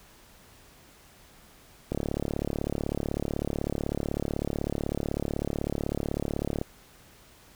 click train, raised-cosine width 2 ms, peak -15 dBFS, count 170, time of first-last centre 1.92-6.614 s, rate 36 Hz, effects pink hiss -55 dBFS RMS until 7.55 s

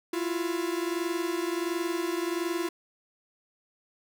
45% pulse tone pair together, 334.9 / 356.3 Hz, E4 / F4, +27 / +35 cents, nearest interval minor second, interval 108 cents, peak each -30 / -32 dBFS, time 0.13-2.69 s, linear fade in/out 5 ms, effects none

